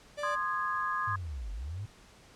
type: tone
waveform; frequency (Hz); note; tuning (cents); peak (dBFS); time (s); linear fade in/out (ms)
45% pulse; 587.3; D5; 0; -35; 0.17-0.36; 20
type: chord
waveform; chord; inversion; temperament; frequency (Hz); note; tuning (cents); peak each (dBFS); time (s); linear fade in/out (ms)
sine; Ab major; first; equal with one note detuned; 1046.5 / 1226 / 1661.2; C6 / Eb6 / Ab6; 0 / -26 / 0; -34 / -33 / -35; 0.23-1.16; 5
type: linear two-way sweep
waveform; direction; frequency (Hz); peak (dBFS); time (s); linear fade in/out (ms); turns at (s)
sine; down then up; 110 to 45.2 to 110; -35; 1.07-1.86; 10; 1.52
effects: pink hiss -57 dBFS RMS until 2.35 s + low-pass 8000 Hz 12 dB/octave